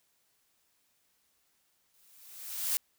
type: noise with exponential growth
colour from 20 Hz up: blue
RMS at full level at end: -28 dBFS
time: 1.94-2.77 s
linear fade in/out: 0 ms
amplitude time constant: 180 ms
effects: white hiss -73 dBFS RMS until 2.98 s